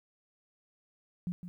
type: tone with echo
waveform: sine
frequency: 177.5 Hz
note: F3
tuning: 28 cents sharp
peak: -31 dBFS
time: 1.27-1.32 s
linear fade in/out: 0 ms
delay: 160 ms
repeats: 1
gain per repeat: -9 dB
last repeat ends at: 1.48 s
effects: 12-bit